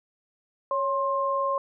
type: tone pair together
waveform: sine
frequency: 554.5 / 1059 Hz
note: C#5 / C6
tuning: 0 / +21 cents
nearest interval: major seventh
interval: 1121 cents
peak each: -27 / -25 dBFS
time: 0.71-1.58 s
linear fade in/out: 2 ms
effects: none